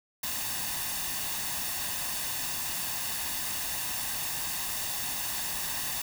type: noise with comb filter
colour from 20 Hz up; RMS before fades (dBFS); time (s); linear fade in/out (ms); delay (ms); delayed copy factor
white; -33; 0.23-6.02; 5; 1.1; +0.55
effects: none